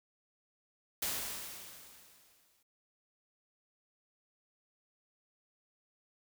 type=noise with exponential decay; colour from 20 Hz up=white; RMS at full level=-34 dBFS; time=1.02-2.63 s; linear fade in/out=5 ms; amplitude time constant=350 ms; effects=none